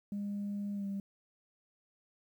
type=tone with pitch glide; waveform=sine; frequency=203 to 197.79 Hz; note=G#3 to G3; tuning=-39 to +16 cents; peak=-33 dBFS; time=0.12-1 s; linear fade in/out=2 ms; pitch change=-45 cents; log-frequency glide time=0.74-0.86 s; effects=tanh soft clip ceiling -32 dBFS + 11-bit